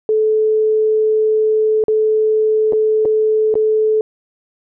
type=tone with dropouts; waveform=sine; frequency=433.8 Hz; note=A4; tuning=25 cents flat; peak=-11 dBFS; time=0.09-4.01 s; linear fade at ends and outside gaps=1 ms; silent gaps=1.839-1.882 / 2.724-2.732 / 3.051-3.055 / 3.541-3.554 s; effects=none